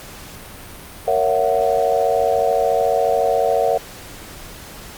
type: chord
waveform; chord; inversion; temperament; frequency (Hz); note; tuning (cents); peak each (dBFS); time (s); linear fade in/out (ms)
sine; F# dominant seventh; first; just; 462.5 / 555 / 666 / 740; A#4 / C#5 / E5 / F#5; -14 / +2 / +18 / 0; -20; 1.07-3.78; 10
effects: pink hiss -37 dBFS RMS until 4.97 s + Opus 48 kbps